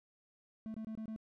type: tone bursts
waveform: triangle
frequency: 220 Hz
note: A3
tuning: in tune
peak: -38 dBFS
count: 5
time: 0.66-1.162 s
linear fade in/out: 0 ms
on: 82 ms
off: 23 ms
effects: none